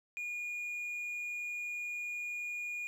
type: tone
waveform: triangle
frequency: 2437 Hz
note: D#7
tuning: 37 cents flat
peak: -35 dBFS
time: 0.17-2.87 s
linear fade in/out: 0 ms
effects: none